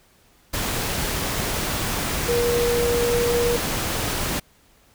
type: tone in noise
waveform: sine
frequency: 477.4 Hz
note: A#4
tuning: 41 cents sharp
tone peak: -19 dBFS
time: 2.28-3.57 s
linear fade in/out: 10 ms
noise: pink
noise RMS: -25 dBFS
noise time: 0.53-4.4 s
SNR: +3 dB
effects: pink hiss -57 dBFS RMS until 4.94 s